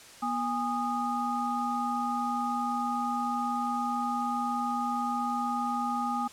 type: tone cluster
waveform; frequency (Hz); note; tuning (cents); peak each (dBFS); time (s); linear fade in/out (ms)
sine; 241.1 / 820 / 1237; B3 / G#5 / D#6; -41 / -22 / -10; -33 / -31 / -32; 0.22-6.28; 10
effects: white hiss -50 dBFS RMS until 6.32 s + low-pass 9000 Hz 12 dB/octave